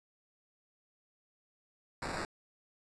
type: noise with sample-and-hold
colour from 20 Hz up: blue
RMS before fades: -38 dBFS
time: 2.02-2.25 s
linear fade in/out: 2 ms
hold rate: 3150 Hz
effects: resampled to 22050 Hz